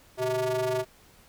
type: ring-modulated tone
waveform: square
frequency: 130.81 Hz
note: C3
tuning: in tune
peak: -23 dBFS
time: 0.17-0.85 s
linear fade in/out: 50 ms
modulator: 511 Hz
effects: pink hiss -57 dBFS RMS until 1.28 s